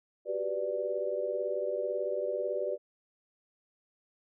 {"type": "chord", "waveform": "sine", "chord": "G major seventh", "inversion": "third", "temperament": "equal with one note detuned", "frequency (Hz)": [373.9, 392, 493.9, 587.3], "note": ["F#4", "G4", "B4", "D5"], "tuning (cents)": [18, 0, 0, 0], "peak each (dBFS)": [-39, -37, -35, -33], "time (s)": [0.25, 2.78], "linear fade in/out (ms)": 50, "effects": []}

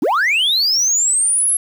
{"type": "linear sweep", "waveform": "sine", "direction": "up", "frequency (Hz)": [220, 11175], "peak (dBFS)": -10, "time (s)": [0.02, 1.57], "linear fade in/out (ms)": 5, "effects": ["tanh soft clip ceiling -12 dBFS", "7-bit"]}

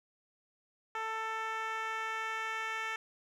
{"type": "tone with band-pass filter sweep", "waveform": "10% pulse", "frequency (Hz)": 443.5, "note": "A4", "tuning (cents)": 14, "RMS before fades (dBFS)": -37, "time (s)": [0.95, 2.96], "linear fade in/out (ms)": 2, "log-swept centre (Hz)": [1100, 1900], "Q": 1.1, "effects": []}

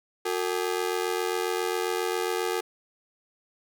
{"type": "ring-modulated tone", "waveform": "sawtooth", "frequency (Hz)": 408.1, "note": "G#4", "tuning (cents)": -30, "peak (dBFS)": -19, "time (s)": [0.25, 2.61], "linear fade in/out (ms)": 10, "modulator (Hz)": 43.7, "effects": []}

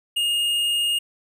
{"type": "tone with tanh clipping", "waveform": "triangle", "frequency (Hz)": 2844, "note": "F7", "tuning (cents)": 31, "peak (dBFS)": -21, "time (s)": [0.16, 0.99], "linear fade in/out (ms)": 10, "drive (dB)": 14, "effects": []}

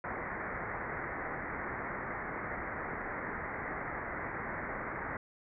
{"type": "low-pass noise", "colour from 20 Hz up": "white", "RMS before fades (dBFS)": -39, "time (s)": [0.04, 5.17], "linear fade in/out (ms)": 2, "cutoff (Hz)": 2100, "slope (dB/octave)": 96, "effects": []}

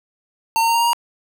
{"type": "tone with pitch steps", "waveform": "square", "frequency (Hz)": [908, 915.4, 922.8, 930.3, 937.9, 945.5], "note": ["A#5", "A#5", "A#5", "A#5", "A#5", "A#5"], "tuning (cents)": [-46, -32, -18, -4, 10, 24], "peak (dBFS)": -15, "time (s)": [0.56, 0.932], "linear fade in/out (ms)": 0, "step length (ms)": 62, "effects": []}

